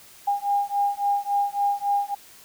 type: beating tone pair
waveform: sine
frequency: 807 / 810.6 Hz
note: G#5 / G#5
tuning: -50 / -42 cents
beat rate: 3.6 Hz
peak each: -24 dBFS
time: 0.27-2.15 s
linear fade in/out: 10 ms
effects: white hiss -49 dBFS RMS until 2.44 s